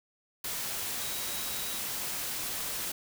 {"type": "tone in noise", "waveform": "sine", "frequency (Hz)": 3861, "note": "B7", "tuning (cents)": -40, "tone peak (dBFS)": -44, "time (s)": [1.01, 1.79], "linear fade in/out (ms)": 5, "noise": "white", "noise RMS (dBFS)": -35, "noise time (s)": [0.44, 2.92], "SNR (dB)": -12, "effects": []}